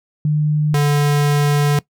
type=tone pair in turn; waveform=sine / square; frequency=150.9 / 145.66 Hz; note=D3 / D3; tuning=+47 / -14 cents; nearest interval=minor second; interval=61 cents; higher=first; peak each=-13 dBFS; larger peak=neither; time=0.25-0.74 / 0.74-1.79 s; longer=second; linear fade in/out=2 ms; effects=noise-tail reverb RT60 0.1 s tail -20 dB re dry